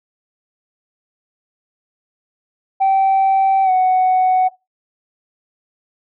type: tone with pitch glide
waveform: sine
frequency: 774 to 743.3 Hz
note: G5 to F#5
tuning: -22 to +8 cents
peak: -9 dBFS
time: 2.8-4.49 s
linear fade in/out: 20 ms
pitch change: -70 cents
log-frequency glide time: 3.64-3.7 s
effects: noise-tail reverb RT60 0.2 s tail -19 dB re dry + tanh soft clip ceiling -9 dBFS